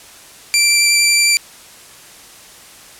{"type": "tone with vibrato", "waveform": "15% pulse", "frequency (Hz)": 2349, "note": "D7", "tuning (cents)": 0, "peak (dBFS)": -3, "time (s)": [0.54, 1.37], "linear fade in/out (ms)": 0, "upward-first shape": "sine", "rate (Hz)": 11, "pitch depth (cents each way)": 10, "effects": ["white hiss -40 dBFS RMS until 2.99 s", "low-pass 11000 Hz 12 dB/octave"]}